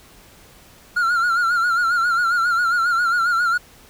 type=tone with vibrato; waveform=triangle; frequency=1396.9 Hz; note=F6; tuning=in tune; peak=-14 dBFS; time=0.96-3.58 s; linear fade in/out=10 ms; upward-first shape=sine; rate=7.4 Hz; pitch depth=74 cents each way; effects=pink hiss -48 dBFS RMS until 3.89 s